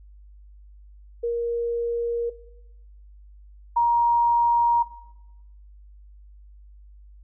sine tone pair in turn, 470.4 / 943.5 Hz, A#4 / A#5, +16 / +21 cents, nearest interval octave, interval 1205 cents, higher second, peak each -22 / -16 dBFS, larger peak second, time 1.23-2.3 / 3.76-4.83 s, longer neither, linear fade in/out 10 ms, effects noise-tail reverb RT60 0.9 s tail -17 dB re dry + added 50 Hz sine -45 dBFS peak until 7.23 s

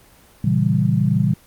sine chord, A# diminished seventh, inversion none, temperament equal, 116.54 / 138.59 / 164.81 / 196 Hz, A#2 / C#3 / E3 / G3, 0 / 0 / 0 / 0 cents, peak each -20 dBFS, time 0.44-1.34 s, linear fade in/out 5 ms, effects pink hiss -50 dBFS RMS until 1.46 s + Opus 24 kbps

